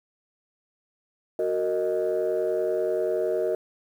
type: chord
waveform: sine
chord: D# minor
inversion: first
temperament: equal with one note detuned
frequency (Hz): 370 / 460.5 / 622.3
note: F#4 / A#4 / D#5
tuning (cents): 0 / -21 / 0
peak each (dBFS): -26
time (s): 1.39-3.55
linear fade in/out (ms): 2
effects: tanh soft clip ceiling -17 dBFS + 9-bit